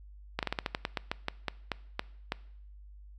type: slowing click train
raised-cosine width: 0.3 ms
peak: -14 dBFS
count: 15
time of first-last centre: 0.39-2.321 s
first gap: 38 ms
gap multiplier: 1.18
effects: noise-tail reverb RT60 0.7 s tail -21 dB re dry + added 50 Hz sine -48 dBFS peak until 3.18 s

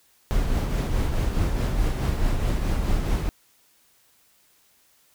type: noise with tremolo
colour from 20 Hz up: brown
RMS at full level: -21 dBFS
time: 0.31-3.29 s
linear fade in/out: 0 ms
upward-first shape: triangle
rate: 4.7 Hz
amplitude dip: 45%
effects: white hiss -61 dBFS RMS until 5.14 s

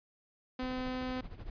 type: tone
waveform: sawtooth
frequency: 255.3 Hz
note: C4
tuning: 42 cents flat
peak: -31 dBFS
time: 0.59-1.21 s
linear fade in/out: 5 ms
type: noise with tremolo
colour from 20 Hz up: brown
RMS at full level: -42 dBFS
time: 0.62-1.5 s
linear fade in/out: 2 ms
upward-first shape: sine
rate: 13 Hz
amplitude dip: 75%
effects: resampled to 11025 Hz

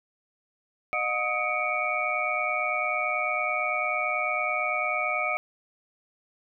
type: tone cluster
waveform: sine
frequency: 612 / 721 / 1259 / 2244 / 2373 Hz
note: D#5 / F#5 / D#6 / C#7 / D7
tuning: -29 / -45 / +20 / +21 / +17 cents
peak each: -33 / -32 / -31 / -29 / -32 dBFS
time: 0.93-5.37 s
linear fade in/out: 0 ms
effects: none

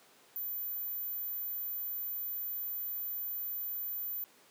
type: tone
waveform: sine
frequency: 14260 Hz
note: A9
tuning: 22 cents sharp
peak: -35 dBFS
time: 0.36-4.24 s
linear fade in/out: 0 ms
effects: pink hiss -61 dBFS RMS until 4.5 s + high-pass 300 Hz 12 dB/octave

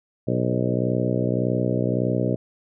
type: harmonic tone with a mistuned harmonic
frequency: 61.74 Hz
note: B1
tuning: in tune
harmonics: 2 / 3 / 4 / 5 / 6 / 7 / 8 / 9 / 10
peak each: -25 / -27 / -28 / -29 / -30 / -30 / -31 / -32 / -32 dBFS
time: 0.27-2.36 s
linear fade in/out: 10 ms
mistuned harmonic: 9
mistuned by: -18 cents
effects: none

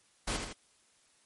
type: noise with echo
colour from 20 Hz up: pink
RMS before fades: -33 dBFS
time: 0.27-0.37 s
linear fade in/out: 10 ms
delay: 81 ms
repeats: 2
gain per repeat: -5 dB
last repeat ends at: 0.532 s
effects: white hiss -67 dBFS RMS until 1.25 s + MP3 48 kbps

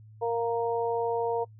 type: harmonic tone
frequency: 232.9 Hz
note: A#3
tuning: 1 cent flat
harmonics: 2 / 3 / 4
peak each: -27 / -33 / -32 dBFS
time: 0.21-1.45 s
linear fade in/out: 20 ms
effects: noise-tail reverb RT60 0.1 s tail -25 dB re dry + added 108 Hz sine -48 dBFS peak until 1.59 s

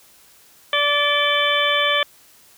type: harmonic tone with a mistuned harmonic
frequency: 581 Hz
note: D5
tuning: 19 cents flat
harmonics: 1 / 2 / 3 / 4 / 5 / 6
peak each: -23 / -23 / -23 / -23 / -23 / -23 dBFS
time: 0.73-2.03 s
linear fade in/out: 2 ms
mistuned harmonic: 5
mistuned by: +94 cents
effects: white hiss -51 dBFS RMS until 2.57 s

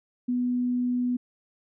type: tone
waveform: sine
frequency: 246.9 Hz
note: B3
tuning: in tune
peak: -23 dBFS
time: 0.28-1.17 s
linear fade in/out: 10 ms
effects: none

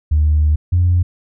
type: tone pair in turn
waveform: sine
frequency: 75.9 / 88.41 Hz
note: D#2 / F2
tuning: -42 / +22 cents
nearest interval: minor third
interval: 264 cents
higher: second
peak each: -9 dBFS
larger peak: neither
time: 0.11-0.56 / 0.72-1.03 s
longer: first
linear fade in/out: 10 ms
effects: tanh soft clip ceiling -6 dBFS

